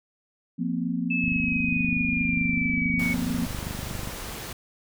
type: chord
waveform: sine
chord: F suspended fourth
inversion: none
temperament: equal with one note detuned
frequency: 174.61 / 233.1 / 257.6 Hz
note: F3 / Bb3 / C4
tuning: 0 / 0 / -27 cents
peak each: -29 dBFS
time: 0.58-3.47 s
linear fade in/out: 20 ms
type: linear sweep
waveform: sine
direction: down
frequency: 2624 to 2217 Hz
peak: -25 dBFS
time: 1.1-3.14 s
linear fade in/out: 10 ms
type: click train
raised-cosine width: 5 ms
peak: -22 dBFS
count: 71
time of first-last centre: 1.24-4.074 s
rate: 24.7 Hz
type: noise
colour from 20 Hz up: pink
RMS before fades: -36 dBFS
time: 2.99-4.53 s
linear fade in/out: 5 ms
effects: none